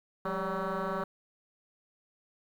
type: tone with frequency modulation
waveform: sine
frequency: 370 Hz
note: F#4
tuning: in tune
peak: -28 dBFS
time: 0.25-1.04 s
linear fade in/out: 5 ms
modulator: 191 Hz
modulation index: 5.5
effects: tanh soft clip ceiling -29 dBFS + 10-bit